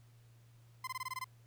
30% pulse tone bursts, 1031 Hz, C6, 26 cents flat, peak -35 dBFS, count 8, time 0.84-1.244 s, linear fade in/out 5 ms, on 33 ms, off 20 ms, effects added 117 Hz sine -59 dBFS peak until 1.46 s + pink hiss -71 dBFS RMS until 1.46 s

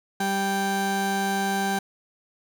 30% pulse tone pair together, 196 / 784 Hz, G3 / G5, 0 / 0 cents, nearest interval 2 octaves, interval 2400 cents, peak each -24 dBFS, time 0.2-1.79 s, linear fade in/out 5 ms, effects none

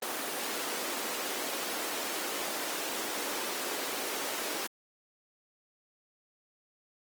pink high-pass noise, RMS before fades -35 dBFS, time 0.02-4.67 s, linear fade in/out 5 ms, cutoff 290 Hz, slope 24 dB/octave, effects Opus 24 kbps

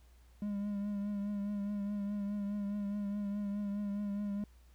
triangle tone with vibrato, 203.6 Hz, G#3, 34 cents flat, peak -32 dBFS, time 0.42-4.44 s, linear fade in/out 2 ms, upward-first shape triangle, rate 4.8 Hz, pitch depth 39 cents each way, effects added 60 Hz sine -58 dBFS peak until 4.74 s + pink hiss -70 dBFS RMS until 4.74 s

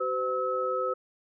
sine tone cluster, 380.3 / 511 / 1292 Hz, F#4 / C5 / E6, +48 / -41 / -35 cents, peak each -34 / -29 / -30 dBFS, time 0-0.94 s, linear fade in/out 10 ms, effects none

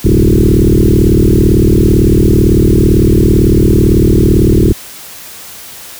sine tone with frequency modulation, 125.1 Hz, B2, 23 cents sharp, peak -4 dBFS, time 0.04-4.73 s, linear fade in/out 10 ms, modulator 37.9 Hz, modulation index 7, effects white hiss -30 dBFS RMS until 5.99 s

